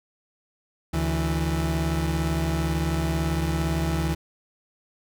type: tone pair together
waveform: 30% pulse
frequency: 73.01 / 163.9 Hz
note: D2 / E3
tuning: -10 / -10 cents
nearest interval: octave + major second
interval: 1400 cents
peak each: -23 dBFS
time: 0.93-4.15 s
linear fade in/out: 10 ms
effects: none